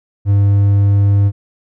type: tone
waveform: triangle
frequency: 100.4 Hz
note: G2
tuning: 42 cents sharp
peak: -6 dBFS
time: 0.25-1.32 s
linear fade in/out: 50 ms
effects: none